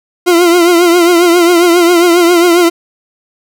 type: tone with vibrato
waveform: 40% pulse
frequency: 346.4 Hz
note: F4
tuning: 14 cents flat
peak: -4 dBFS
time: 0.26-2.7 s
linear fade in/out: 20 ms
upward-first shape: triangle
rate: 7.4 Hz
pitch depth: 77 cents each way
effects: none